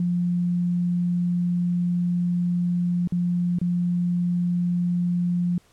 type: tone with dropouts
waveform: sine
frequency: 175.8 Hz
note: F3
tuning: 12 cents sharp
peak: -20 dBFS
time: 0-5.58 s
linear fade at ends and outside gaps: 2 ms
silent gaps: 3.075-3.122 / 3.587-3.614 s
effects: pink hiss -59 dBFS RMS until 5.72 s + low-pass 11000 Hz 12 dB/octave